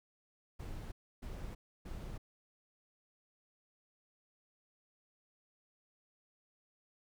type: noise bursts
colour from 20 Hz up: brown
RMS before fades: -44 dBFS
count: 3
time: 0.59-2.18 s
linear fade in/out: 10 ms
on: 330 ms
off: 300 ms
effects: none